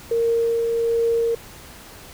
sine tone with tremolo, 462.7 Hz, A#4, 13 cents flat, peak -16 dBFS, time 0.11-1.35 s, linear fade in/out 5 ms, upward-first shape triangle, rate 1.3 Hz, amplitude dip 30%, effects pink hiss -42 dBFS RMS until 2.13 s

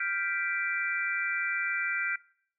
sine chord, G dominant seventh, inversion third, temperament equal, 1396.9 / 1568 / 1975.5 / 2349 Hz, F6 / G6 / B6 / D7, 0 / 0 / 0 / 0 cents, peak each -34 dBFS, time 0-2.16 s, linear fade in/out 5 ms, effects noise-tail reverb RT60 0.6 s tail -22 dB re dry

